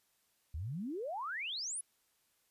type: exponential sweep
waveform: sine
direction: up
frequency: 69.3 to 10710 Hz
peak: -37 dBFS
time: 0.54-1.81 s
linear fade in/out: 5 ms
effects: white hiss -75 dBFS RMS until 2.5 s + resampled to 32000 Hz